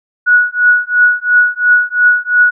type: tone with tremolo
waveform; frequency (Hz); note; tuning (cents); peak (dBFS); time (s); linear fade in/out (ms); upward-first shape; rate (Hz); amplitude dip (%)
sine; 1464; F#6; -19; -3; 0.26-2.51; 20; triangle; 2.9; 100
effects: none